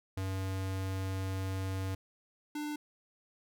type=tone pair in turn; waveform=square; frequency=95.3 / 298 Hz; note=G2 / D4; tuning=-48 / +25 cents; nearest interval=octave + minor sixth; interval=1973 cents; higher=second; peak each=-34 / -36 dBFS; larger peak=first; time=0.17-1.95 / 2.55-2.76 s; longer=first; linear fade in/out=5 ms; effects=none